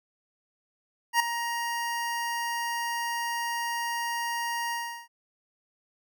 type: tone with ADSR envelope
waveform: 25% pulse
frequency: 940 Hz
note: A#5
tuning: 14 cents sharp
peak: -14 dBFS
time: 1.13-5.08 s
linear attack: 70 ms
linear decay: 4 ms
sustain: -11 dB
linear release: 360 ms
effects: none